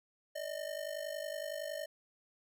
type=ring-modulated tone; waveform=square; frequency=608 Hz; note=D#5; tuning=40 cents flat; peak=-36 dBFS; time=0.35-1.86 s; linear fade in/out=10 ms; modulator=25.4 Hz; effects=none